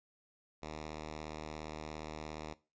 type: tone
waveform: 5% pulse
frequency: 77.2 Hz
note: D#2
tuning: 13 cents flat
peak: -31 dBFS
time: 0.62-2.54 s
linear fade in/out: 10 ms
effects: noise-tail reverb RT60 0.3 s tail -19 dB re dry + resampled to 16000 Hz